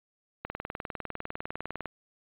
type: click train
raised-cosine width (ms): 0.5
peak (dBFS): -19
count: 29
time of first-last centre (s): 0.45-1.857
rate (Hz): 19.9
effects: resampled to 8000 Hz